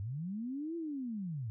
sine linear two-way sweep, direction up then down, 91.5 to 342 to 102.4 Hz, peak -36 dBFS, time 0-1.5 s, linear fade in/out 0 ms, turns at 0.76 s, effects none

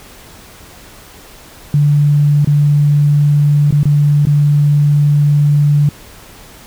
sine tone with dropouts, 146.1 Hz, D3, 9 cents flat, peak -7 dBFS, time 1.74-5.89 s, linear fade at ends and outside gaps 2 ms, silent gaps 2.447-2.473 / 3.708-3.724 / 3.832-3.854 / 4.253-4.27 s, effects pink hiss -38 dBFS RMS until 6.66 s

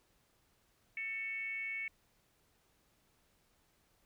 sine tone with frequency modulation, 2220 Hz, C#7, 2 cents sharp, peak -37 dBFS, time 0.97-1.88 s, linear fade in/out 2 ms, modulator 432 Hz, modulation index 0.46, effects pink hiss -73 dBFS RMS until 4.05 s

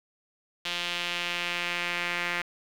sawtooth tone with band-pass filter sweep, 174.61 Hz, F3, in tune, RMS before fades -31 dBFS, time 0.65-2.42 s, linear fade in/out 5 ms, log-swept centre 3200 to 2100 Hz, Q 2.3, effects 8-bit

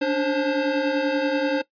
square tone cluster, 283.7 / 294.1 / 531 Hz, C#4 / D4 / C5, +40 / +3 / +25 cents, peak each -29 / -25 / -24 dBFS, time 0.01-1.62 s, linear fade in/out 10 ms, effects noise-tail reverb RT60 0.1 s tail -19 dB re dry + resampled to 11025 Hz

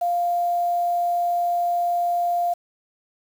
sine tone with quantisation, 698.5 Hz, F5, in tune, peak -19 dBFS, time 0.01-2.54 s, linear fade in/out 10 ms, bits 7, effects none

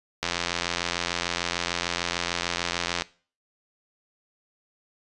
click train, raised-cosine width 0.2 ms, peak -8 dBFS, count 243, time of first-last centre 0.23-3.021 s, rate 86.7 Hz, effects noise-tail reverb RT60 0.4 s tail -20 dB re dry + resampled to 24000 Hz

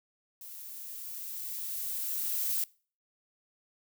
violet noise with level ramp, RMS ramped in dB -46 to -30 dBFS, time 0.41-2.64 s, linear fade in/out 2 ms, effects noise-tail reverb RT60 0.4 s tail -23 dB re dry

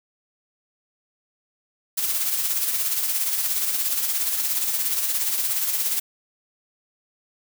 blue noise with tremolo, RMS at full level -22 dBFS, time 1.97-6 s, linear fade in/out 10 ms, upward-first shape sine, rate 17 Hz, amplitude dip 45%, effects none

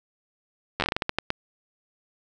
slowing click train, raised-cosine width 0.3 ms, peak -8 dBFS, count 12, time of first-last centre 0.8-1.304 s, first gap 10 ms, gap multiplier 1.28, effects none

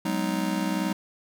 square chord, G# minor seventh, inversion third, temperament just, 186.89 / 207.7 / 249.2 / 311.5 Hz, F#3 / G#3 / B3 / D#4, +18 / 0 / +16 / +2 cents, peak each -30 / -32 / -34 / -31 dBFS, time 0.05-0.93 s, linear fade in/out 5 ms, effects none

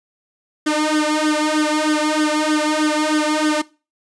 sawtooth tone with flanger, 305.3 Hz, D#4, 33 cents flat, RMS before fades -18 dBFS, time 0.66-3.62 s, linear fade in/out 10 ms, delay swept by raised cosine 0.59 to 2.39 ms, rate 3.2 Hz, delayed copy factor +0.9, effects noise-tail reverb RT60 0.3 s tail -20 dB re dry + resampled to 22050 Hz

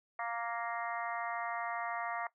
harmonic tone with a mistuned harmonic, 233.1 Hz, A#3, in tune, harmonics 3 / 4 / 5 / 6 / 7 / 8 / 9, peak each -40 / -42 / -41 / -46 / -52 / -45 / -48 dBFS, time 0.19-2.27 s, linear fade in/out 2 ms, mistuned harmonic 7, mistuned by +32 cents, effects noise-tail reverb RT60 0.1 s tail -17 dB re dry

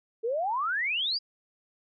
sine exponential sweep, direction up, 430.7 to 4973 Hz, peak -26 dBFS, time 0.23-1.19 s, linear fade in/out 20 ms, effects none

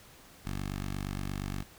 10% pulse tone with notch filter, 48.55 Hz, G1, 16 cents flat, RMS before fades -36 dBFS, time 0.45-1.63 s, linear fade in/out 10 ms, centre 530 Hz, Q 1, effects pink hiss -55 dBFS RMS until 1.78 s

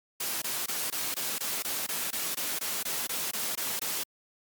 white noise bursts, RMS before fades -32 dBFS, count 16, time 0.2-4.035 s, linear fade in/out 5 ms, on 220 ms, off 21 ms, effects high-pass 150 Hz 12 dB/octave + Opus 48 kbps

